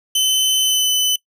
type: tone with pitch glide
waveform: sawtooth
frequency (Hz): 3045 to 3015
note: F#7 to F#7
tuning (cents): +49 to +32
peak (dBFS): -11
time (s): 0.15-1.16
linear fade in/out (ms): 5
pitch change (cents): -17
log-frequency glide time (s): 0.61-0.9
effects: noise-tail reverb RT60 0.1 s tail -22 dB re dry